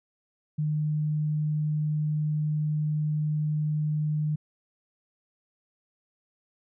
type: tone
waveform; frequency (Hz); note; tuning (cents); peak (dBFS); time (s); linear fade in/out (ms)
sine; 151.9; D#3; -41; -24; 0.58-4.36; 10
effects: none